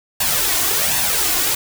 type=noise with flanger; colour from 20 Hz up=white; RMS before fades=-18 dBFS; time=0.2-1.55 s; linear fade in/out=5 ms; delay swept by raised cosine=1.1 to 2.8 ms; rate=1.3 Hz; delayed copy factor=+0.6; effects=none